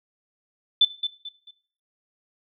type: tone with echo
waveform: sine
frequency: 3520 Hz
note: A7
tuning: in tune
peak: -12 dBFS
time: 0.81-0.85 s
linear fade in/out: 5 ms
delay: 220 ms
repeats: 3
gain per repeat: -10 dB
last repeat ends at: 1.51 s
effects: noise-tail reverb RT60 0.5 s tail -17 dB re dry